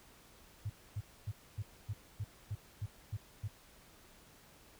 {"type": "tone bursts", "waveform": "sine", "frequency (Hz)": 103.83, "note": "G#2", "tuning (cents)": 0, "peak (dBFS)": -35, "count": 10, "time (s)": [0.65, 3.48], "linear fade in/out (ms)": 10, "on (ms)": 49, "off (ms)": 260, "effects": ["pink hiss -61 dBFS RMS until 4.79 s"]}